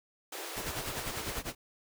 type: high-pass noise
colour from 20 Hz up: pink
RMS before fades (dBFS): -41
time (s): 0.32-1.39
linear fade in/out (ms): 5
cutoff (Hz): 310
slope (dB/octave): 96
type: noise with tremolo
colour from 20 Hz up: pink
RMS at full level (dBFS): -36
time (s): 0.56-1.55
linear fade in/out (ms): 10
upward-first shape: sine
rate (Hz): 10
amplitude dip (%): 90
effects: none